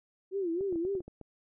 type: tone with vibrato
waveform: sine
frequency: 362 Hz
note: F#4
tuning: 38 cents flat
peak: -29 dBFS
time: 0.31-1.02 s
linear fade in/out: 50 ms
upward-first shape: sine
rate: 3.7 Hz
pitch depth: 170 cents each way
type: clicks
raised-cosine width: 2 ms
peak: -32 dBFS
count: 8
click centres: 0.609 / 0.726 / 0.758 / 0.851 / 0.952 / 1.005 / 1.08 / 1.213 s
effects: none